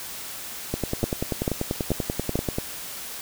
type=two click trains; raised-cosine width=2 ms; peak=-9 / -11 dBFS; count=4 / 20; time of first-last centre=1.04-2.356 / 0.74-2.585 s; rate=2.28 / 10.3 Hz; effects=white hiss -36 dBFS RMS until 3.21 s